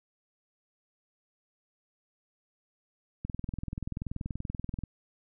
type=click train; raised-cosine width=5 ms; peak=-22 dBFS; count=34; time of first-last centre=3.25-4.837 s; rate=20.8 Hz; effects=none